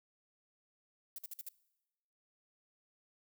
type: noise bursts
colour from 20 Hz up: violet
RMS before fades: -44 dBFS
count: 5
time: 1.16-1.488 s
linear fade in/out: 2 ms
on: 24 ms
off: 52 ms
effects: noise-tail reverb RT60 1.0 s tail -21 dB re dry